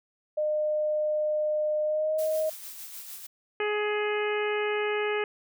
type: tone with pitch glide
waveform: sine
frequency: 608 to 626.5 Hz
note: D#5 to D#5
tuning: -40 to +12 cents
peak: -24 dBFS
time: 0.37-2.5 s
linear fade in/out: 10 ms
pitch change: +52 cents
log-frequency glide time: 1.83-2.19 s
type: noise with tremolo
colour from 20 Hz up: blue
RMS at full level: -40 dBFS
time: 2.18-3.27 s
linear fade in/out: 10 ms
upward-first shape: sine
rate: 6.6 Hz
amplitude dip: 40%
type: harmonic tone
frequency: 419.3 Hz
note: G#4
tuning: 17 cents sharp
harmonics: 1 / 2 / 3 / 4 / 5 / 6 / 7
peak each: -27 / -36 / -37 / -36 / -36 / -37 / -41 dBFS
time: 3.6-5.24 s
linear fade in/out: 2 ms
effects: none